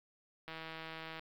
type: click train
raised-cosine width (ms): 0.3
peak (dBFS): -29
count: 116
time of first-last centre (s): 0.48-1.194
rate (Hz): 161
effects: low-pass 5000 Hz 12 dB/octave + 10-bit